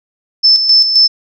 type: tone with tremolo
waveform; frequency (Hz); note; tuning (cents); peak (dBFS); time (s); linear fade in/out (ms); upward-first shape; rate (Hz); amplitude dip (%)
sine; 5274; E8; 0; -4; 0.43-1.08; 20; square; 3.8; 55
effects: none